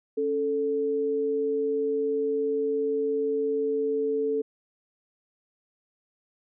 sine tone pair together, 277.2 / 440 Hz, C#4 / A4, 0 / 0 cents, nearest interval minor sixth, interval 800 cents, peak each -32 / -24 dBFS, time 0.17-4.42 s, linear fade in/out 10 ms, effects none

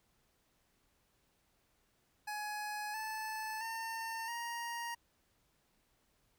25% pulse tone with pitch steps, 840 / 872.1 / 905.5 / 940.1 Hz, G#5 / A5 / A5 / A#5, +19 / -16 / +49 / +14 cents, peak -35 dBFS, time 2.27-4.95 s, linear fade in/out 10 ms, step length 670 ms, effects pink hiss -75 dBFS RMS until 6.38 s

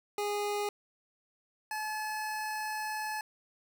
25% pulse tone pair in turn, 412.2 / 858.9 Hz, G#4 / A5, -13 / -42 cents, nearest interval octave + minor second, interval 1271 cents, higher second, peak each -27 / -30 dBFS, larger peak first, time 0.18-0.69 / 1.71-3.21 s, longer second, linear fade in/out 2 ms, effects none

